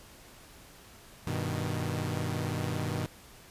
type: chord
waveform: sawtooth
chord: G augmented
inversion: none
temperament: equal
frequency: 98 / 123.47 / 155.56 Hz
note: G2 / B2 / D#3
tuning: 0 / 0 / 0 cents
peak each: -31 dBFS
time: 1.27-3.06 s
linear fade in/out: 0 ms
effects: pink hiss -53 dBFS RMS until 3.5 s + resampled to 32000 Hz